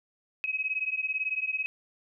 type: beating tone pair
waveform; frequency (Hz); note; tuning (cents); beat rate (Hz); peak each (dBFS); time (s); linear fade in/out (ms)
sine; 2537 / 2555; D#7 / D#7; +33 / +45; 18; -31; 0.44-1.66; 0
effects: none